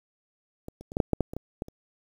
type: clicks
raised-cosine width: 2 ms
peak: -24 / -30 / -28 / -12 / -7 / -9 / -10 / -23 / -19 / -17 / -30 dBFS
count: 11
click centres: 0.684 / 0.81 / 0.919 / 0.969 / 1.002 / 1.133 / 1.207 / 1.335 / 1.366 / 1.621 / 1.684 s
effects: 8-bit